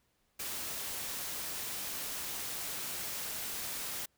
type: noise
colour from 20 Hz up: white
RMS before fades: -39 dBFS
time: 0.39-4.06 s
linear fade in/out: 10 ms
effects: pink hiss -75 dBFS RMS until 4.17 s